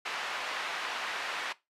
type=band-pass noise; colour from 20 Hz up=pink; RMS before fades=-36 dBFS; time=0.05-1.53 s; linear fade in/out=10 ms; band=1000 to 3000 Hz; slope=12 dB/octave; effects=noise-tail reverb RT60 0.2 s tail -18 dB re dry + resampled to 32000 Hz